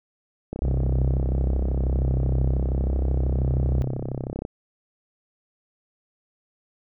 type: click train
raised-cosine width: 2 ms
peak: -16 dBFS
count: 130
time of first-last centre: 0.53-4.451 s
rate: 32.9 Hz
type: tone with pitch glide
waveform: triangle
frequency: 63.7 to 67.88 Hz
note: C2 to C#2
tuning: -46 to -36 cents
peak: -19 dBFS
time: 0.62-3.82 s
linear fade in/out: 0 ms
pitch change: +110 cents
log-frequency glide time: 2.58-3.61 s
type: tone with tremolo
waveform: sine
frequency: 128.7 Hz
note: C3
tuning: 28 cents flat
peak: -23 dBFS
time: 0.64-4.33 s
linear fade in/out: 10 ms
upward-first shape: triangle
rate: 0.76 Hz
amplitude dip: 80%
effects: none